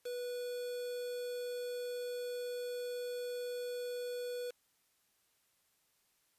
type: tone with quantisation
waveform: triangle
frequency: 490.2 Hz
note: B4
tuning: 13 cents flat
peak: -36 dBFS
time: 0.05-4.51 s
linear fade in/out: 10 ms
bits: 8
effects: white hiss -75 dBFS RMS until 6.38 s + resampled to 32000 Hz

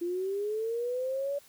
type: linear sweep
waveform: sine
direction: up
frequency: 340.4 to 574 Hz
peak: -29 dBFS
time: 0.01-1.39 s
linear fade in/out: 10 ms
effects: white hiss -58 dBFS RMS until 1.48 s

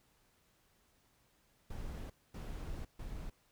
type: noise bursts at uneven times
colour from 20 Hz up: brown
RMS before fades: -43 dBFS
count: 3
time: 1.7-2.1 / 2.34-2.85 / 2.99-3.3 s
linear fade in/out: 5 ms
effects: pink hiss -72 dBFS RMS until 3.51 s

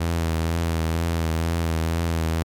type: tone with vibrato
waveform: sawtooth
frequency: 82.41 Hz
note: E2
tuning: in tune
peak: -17 dBFS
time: 0-2.43 s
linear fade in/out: 10 ms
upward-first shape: triangle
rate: 2.1 Hz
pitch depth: 42 cents each way
effects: MP3 96 kbps

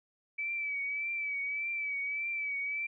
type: tone with vibrato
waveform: sine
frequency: 2299 Hz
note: D7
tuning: 37 cents flat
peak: -32 dBFS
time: 0.38-2.87 s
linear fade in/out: 10 ms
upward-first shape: triangle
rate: 1.7 Hz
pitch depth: 53 cents each way
effects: none

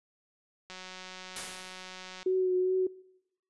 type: click train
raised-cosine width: 0.2 ms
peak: -27 dBFS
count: 284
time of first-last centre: 0.7-2.23 s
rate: 185 Hz
type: noise with exponential decay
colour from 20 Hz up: white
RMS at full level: -36 dBFS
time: 1.36-2.1 s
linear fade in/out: 2 ms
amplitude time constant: 160 ms
type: tone with vibrato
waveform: sine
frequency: 370 Hz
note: F#4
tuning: in tune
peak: -24 dBFS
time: 2.26-2.87 s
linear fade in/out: 5 ms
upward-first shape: triangle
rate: 2.5 Hz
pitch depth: 24 cents each way
effects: noise-tail reverb RT60 0.8 s tail -22 dB re dry + resampled to 24000 Hz

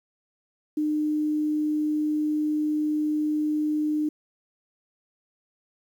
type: tone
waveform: sine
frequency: 303.2 Hz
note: D#4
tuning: 45 cents flat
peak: -22 dBFS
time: 0.77-4.09 s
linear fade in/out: 5 ms
effects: 9-bit

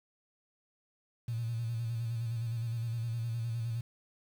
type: tone with vibrato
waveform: triangle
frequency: 115.9 Hz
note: A#2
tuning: 10 cents flat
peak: -28 dBFS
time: 1.28-3.81 s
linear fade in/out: 5 ms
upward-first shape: square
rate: 9.7 Hz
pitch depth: 43 cents each way
effects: tanh soft clip ceiling -30 dBFS + 9-bit

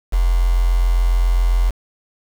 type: tone with quantisation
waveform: sine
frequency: 43.67 Hz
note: F1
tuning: 1 cent sharp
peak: -12 dBFS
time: 0.12-1.71 s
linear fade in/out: 20 ms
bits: 5
effects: none

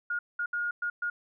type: tone bursts at uneven times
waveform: sine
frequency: 1429 Hz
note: F6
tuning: 39 cents sharp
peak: -28 dBFS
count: 5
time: 0.1-0.19 / 0.39-0.46 / 0.53-0.71 / 0.82-0.9 / 1.02-1.1 s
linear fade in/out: 5 ms
effects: none

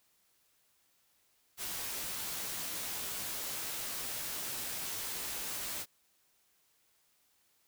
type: noise with comb filter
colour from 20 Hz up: white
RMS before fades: -39 dBFS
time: 1.57-5.86 s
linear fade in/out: 50 ms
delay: 14 ms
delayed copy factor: -0.55
effects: white hiss -72 dBFS RMS until 7.67 s

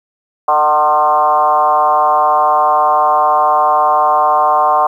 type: tone with frequency modulation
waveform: sine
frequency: 905 Hz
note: A5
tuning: 48 cents sharp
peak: -8 dBFS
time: 0.48-4.87 s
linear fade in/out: 5 ms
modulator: 151 Hz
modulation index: 1.8
effects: 8-bit

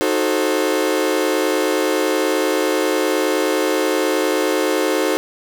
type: chord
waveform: 40% pulse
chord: D# diminished seventh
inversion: none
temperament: equal with one note detuned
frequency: 311.1 / 370 / 440 / 529.3 Hz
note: D#4 / F#4 / A4 / C5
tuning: 0 / 0 / 0 / +20 cents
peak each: -21 dBFS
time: 0.01-5.17 s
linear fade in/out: 0 ms
effects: none

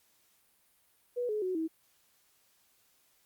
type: tone with pitch steps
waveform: sine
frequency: 488.2 / 425 / 370 / 322.1 Hz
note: B4 / G#4 / F#4 / E4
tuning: -20 / +40 / 0 / -40 cents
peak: -30 dBFS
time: 1.16-1.68 s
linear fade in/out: 20 ms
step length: 130 ms
effects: white hiss -69 dBFS RMS until 3.25 s + Opus 48 kbps

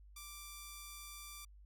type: tone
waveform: 5% pulse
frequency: 1174.7 Hz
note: D6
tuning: in tune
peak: -37 dBFS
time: 0.16-1.45 s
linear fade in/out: 5 ms
effects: added 50 Hz sine -56 dBFS peak until 1.65 s

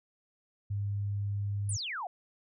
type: tone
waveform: sine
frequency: 101.2 Hz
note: G#2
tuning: 44 cents flat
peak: -30 dBFS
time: 0.7-1.77 s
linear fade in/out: 10 ms
type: exponential sweep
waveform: sine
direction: down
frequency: 10310 to 674 Hz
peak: -34 dBFS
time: 1.69-2.07 s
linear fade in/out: 2 ms
effects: none

